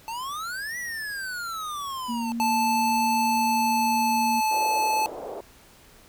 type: exponential two-way sweep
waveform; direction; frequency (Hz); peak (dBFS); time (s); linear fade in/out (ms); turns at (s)
square; up then down; 877 to 1975.5 to 877; -31; 0.08-2.32; 0; 0.78
type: tone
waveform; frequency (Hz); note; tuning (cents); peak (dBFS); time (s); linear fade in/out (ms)
sine; 233.1; A#3; 0; -27; 2.08-4.41; 20
type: tone with pitch glide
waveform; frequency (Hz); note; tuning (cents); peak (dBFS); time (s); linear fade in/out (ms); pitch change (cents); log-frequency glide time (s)
square; 876 to 866.9; A5 to A5; -8 to -26; -22; 2.4-5.06; 0; -18; 3.21-4.78
type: band-pass noise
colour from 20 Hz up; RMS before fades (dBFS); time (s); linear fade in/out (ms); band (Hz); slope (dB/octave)
white; -36; 4.51-5.41; 5; 360 to 680; 24
effects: pink hiss -53 dBFS RMS until 6.08 s